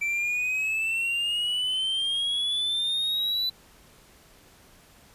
triangle exponential sweep, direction up, 2326 to 4000 Hz, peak -23 dBFS, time 0.01-3.5 s, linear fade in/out 10 ms, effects pink hiss -55 dBFS RMS until 5.14 s + resampled to 32000 Hz

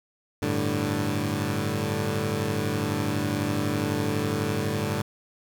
15% pulse chord, G suspended second, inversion none, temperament equal, 98 / 110 / 146.83 Hz, G2 / A2 / D3, 0 / 0 / 0 cents, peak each -23 dBFS, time 0.42-5.02 s, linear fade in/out 5 ms, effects none

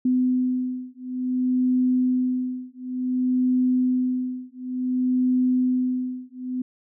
sine beating tone pair, 253 / 253.56 Hz, B3 / B3, +42 / +46 cents, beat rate 0.56 Hz, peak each -23 dBFS, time 0.05-6.62 s, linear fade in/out 5 ms, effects none

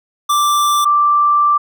square / sine tone pair in turn, 1174.7 / 1174.7 Hz, D6 / D6, 0 / 0 cents, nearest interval unison, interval 0 cents, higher neither, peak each -12 / -9 dBFS, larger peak second, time 0.29-0.85 / 0.85-1.58 s, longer second, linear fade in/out 10 ms, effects none

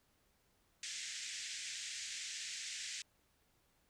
white band-pass noise, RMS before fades -45 dBFS, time 0.83-3.02 s, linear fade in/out 2 ms, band 1700 to 7800 Hz, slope 48 dB/octave, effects pink hiss -75 dBFS RMS until 3.89 s

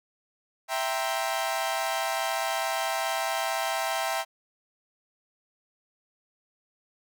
sawtooth chord, C dominant seventh, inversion first, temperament equal, 659.3 / 784 / 932.3 / 1046.5 Hz, E5 / G5 / Bb5 / C6, 0 / 0 / 0 / 0 cents, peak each -27 / -27 / -31 / -32 dBFS, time 0.68-4.25 s, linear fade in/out 50 ms, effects none

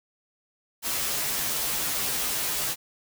white noise with comb filter, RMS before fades -28 dBFS, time 0.82-2.76 s, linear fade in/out 50 ms, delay 11 ms, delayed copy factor -0.85, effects none

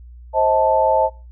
sine chord, A diminished, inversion first, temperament just, 528 / 633.6 / 880 Hz, C5 / Eb5 / A5, +16 / +31 / 0 cents, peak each -19 / -18 / -16 dBFS, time 0.33-1.1 s, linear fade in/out 50 ms, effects noise-tail reverb RT60 0.3 s tail -21 dB re dry + added 60 Hz sine -37 dBFS peak until 1.31 s

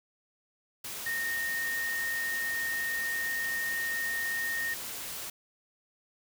sine tone in noise, 1845 Hz, A#6, 18 cents flat, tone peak -30 dBFS, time 1.06-4.74 s, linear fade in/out 5 ms, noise white, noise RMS -39 dBFS, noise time 0.84-5.3 s, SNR +6 dB, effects none

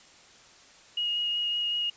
sine tone with vibrato, 2875 Hz, F7, 50 cents sharp, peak -26 dBFS, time 0.97-1.9 s, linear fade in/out 5 ms, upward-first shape sine, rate 5.3 Hz, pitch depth 11 cents each way, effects white hiss -54 dBFS RMS until 1.96 s + resampled to 16000 Hz

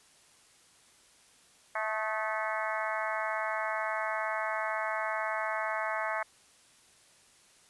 harmonic tone with a mistuned harmonic, 217.9 Hz, A3, 17 cents flat, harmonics 3 / 4 / 5 / 6 / 7 / 8 / 9 / 10, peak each -36 / -37 / -38 / -39 / -39 / -40 / -41 / -41 dBFS, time 1.75-6.23 s, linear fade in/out 5 ms, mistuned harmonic 6, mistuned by -46 cents, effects white hiss -61 dBFS RMS until 7.69 s + resampled to 24000 Hz

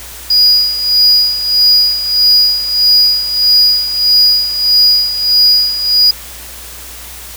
triangle tone with tremolo, 4900 Hz, D#8, 27 cents flat, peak -3 dBFS, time 0.3-6.11 s, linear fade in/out 5 ms, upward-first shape sine, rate 1.6 Hz, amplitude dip 70%, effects added 60 Hz sine -35 dBFS peak until 7.36 s + white hiss -30 dBFS RMS until 7.36 s

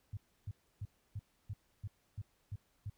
sine tone bursts, 101.7 Hz, G#2, 36 cents flat, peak -38 dBFS, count 9, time 0.13-2.899 s, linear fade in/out 5 ms, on 41 ms, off 300 ms, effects pink hiss -75 dBFS RMS until 2.97 s

